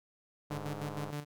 sawtooth tone with tremolo, 146.83 Hz, D3, in tune, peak -32 dBFS, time 0.5-1.25 s, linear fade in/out 20 ms, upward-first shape square, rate 6.4 Hz, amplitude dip 60%
click train, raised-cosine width 1 ms, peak -29 dBFS, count 62, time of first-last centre 0.51-1.102 s, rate 103 Hz
effects none

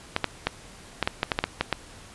clicks, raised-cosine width 0.3 ms, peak -6 dBFS, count 11, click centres 0.164 / 0.243 / 0.47 / 1.027 / 1.075 / 1.231 / 1.318 / 1.389 / 1.44 / 1.61 / 1.727 s, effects pink hiss -47 dBFS RMS until 2.14 s + resampled to 24000 Hz

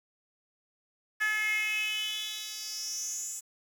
10% pulse tone with high-pass filter sweep, 428.1 Hz, A4, 47 cents flat, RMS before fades -33 dBFS, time 1.2-3.41 s, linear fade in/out 20 ms, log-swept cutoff 1700 to 7900 Hz, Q 6.4, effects 9-bit

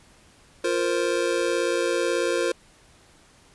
square chord, F suspended fourth, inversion none, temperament just, 349.2 / 465.6 / 523.8 Hz, F4 / Bb4 / C5, 0 / -2 / +2 cents, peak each -27 dBFS, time 0.64-2.52 s, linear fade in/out 5 ms, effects pink hiss -55 dBFS RMS until 3.54 s + resampled to 24000 Hz

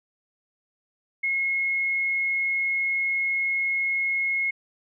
sine tone, 2166 Hz, C#7, 41 cents flat, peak -22 dBFS, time 1.23-4.51 s, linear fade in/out 10 ms, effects none

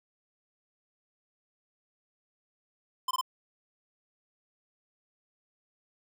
square tone bursts, 1033 Hz, C6, 22 cents flat, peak -28 dBFS, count 3, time 3.08-3.212 s, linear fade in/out 5 ms, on 30 ms, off 21 ms, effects none

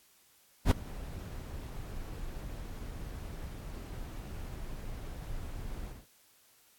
brown noise with ADSR envelope, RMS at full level -18 dBFS, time 0.65-6.07 s, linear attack 64 ms, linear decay 3 ms, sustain -23 dB, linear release 210 ms, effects white hiss -64 dBFS RMS until 6.78 s + AAC 64 kbps

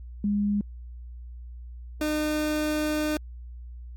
sine / 30% pulse tone pair in turn, 204.8 / 304.2 Hz, G#3 / D#4, -24 / -39 cents, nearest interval perfect fifth, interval 685 cents, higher second, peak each -22 dBFS, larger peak neither, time 0.24-0.61 / 2.01-3.17 s, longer second, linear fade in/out 2 ms, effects added 60 Hz sine -38 dBFS peak until 3.96 s + Opus 48 kbps

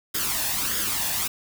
white noise with flanger, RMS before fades -26 dBFS, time 0.14-1.28 s, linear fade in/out 10 ms, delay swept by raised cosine 0.59 to 1.16 ms, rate 1.6 Hz, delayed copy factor +0.6, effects none

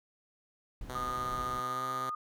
brown noise, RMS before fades -45 dBFS, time 0.81-1.6 s, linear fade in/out 2 ms
5% pulse tone with pitch glide, 126.6 to 129.33 Hz, B2 to C3, +43 to -20 cents, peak -28 dBFS, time 0.89-2.1 s, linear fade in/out 5 ms, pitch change +37 cents, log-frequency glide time 1.6-1.91 s
sine tone with tremolo, 1227 Hz, D#6, 25 cents flat, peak -32 dBFS, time 0.95-2.15 s, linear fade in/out 5 ms, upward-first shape sine, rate 16 Hz, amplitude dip 25%
effects none

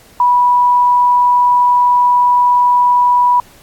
sine tone, 980 Hz, B5, 14 cents flat, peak -7 dBFS, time 0.2-3.4 s, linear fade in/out 2 ms, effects pink hiss -44 dBFS RMS until 3.62 s + AAC 64 kbps

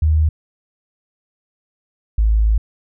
sine tone pair in turn, 77.78 / 53.91 Hz, D#2 / A1, 0 / -35 cents, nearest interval tritone, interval 635 cents, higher first, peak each -11 dBFS, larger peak neither, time 0.02-0.29 / 2.18-2.58 s, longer second, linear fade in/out 5 ms, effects none

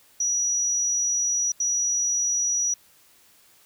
sine tone bursts at uneven times, 5830 Hz, F#8, 26 cents flat, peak -21 dBFS, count 2, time 0.2-1.52 / 1.6-2.74 s, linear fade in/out 5 ms, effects white hiss -57 dBFS RMS until 3.65 s

